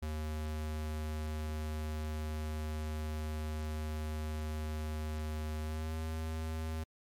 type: tone with pitch glide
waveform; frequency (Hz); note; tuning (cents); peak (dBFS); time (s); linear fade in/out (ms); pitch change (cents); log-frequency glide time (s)
square; 77.2 to 79.46; D#2 to D#2; -13 to +37; -36; 0.02-6.84; 10; +50; 5.61-5.95
effects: MP3 96 kbps